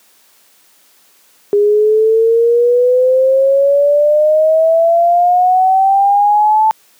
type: exponential sweep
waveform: sine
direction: up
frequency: 407.1 to 880 Hz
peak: -7 dBFS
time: 1.53-6.71 s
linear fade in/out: 0 ms
effects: white hiss -50 dBFS RMS until 6.99 s + high-pass 200 Hz 12 dB/octave